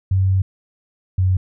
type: tone pair in turn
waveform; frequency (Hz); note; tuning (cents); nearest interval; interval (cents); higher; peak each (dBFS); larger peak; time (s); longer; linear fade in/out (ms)
sine; 95.1 / 92.98; F#2 / F#2; +48 / +9; unison; 39; first; -13; neither; 0.11-0.42 / 1.18-1.37; first; 5
effects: none